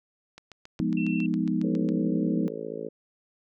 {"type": "click train", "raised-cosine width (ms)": 0.2, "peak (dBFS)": -27, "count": 12, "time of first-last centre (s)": [0.38, 1.889], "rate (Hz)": 7.29}
{"type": "chord", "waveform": "sine", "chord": "F half-diminished seventh", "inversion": "none", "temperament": "equal", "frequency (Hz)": [174.61, 207.7, 246.9, 311.1], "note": ["F3", "Ab3", "Cb4", "Eb4"], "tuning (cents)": [0, 0, 0, 0], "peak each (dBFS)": -29, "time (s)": [0.8, 2.48], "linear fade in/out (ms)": 0}
{"type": "tone", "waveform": "sine", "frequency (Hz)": 2695, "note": "E7", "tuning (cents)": 38, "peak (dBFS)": -35, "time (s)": [0.97, 1.26], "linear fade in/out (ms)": 2}
{"type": "harmonic tone", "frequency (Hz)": 55, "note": "A1", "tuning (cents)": 0, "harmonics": [3, 4, 5, 6, 7, 8, 9, 10], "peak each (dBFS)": [-45, -43, -43, -42, -41, -36, -40, -42], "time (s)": [1.63, 2.89], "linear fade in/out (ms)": 10}
{"effects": []}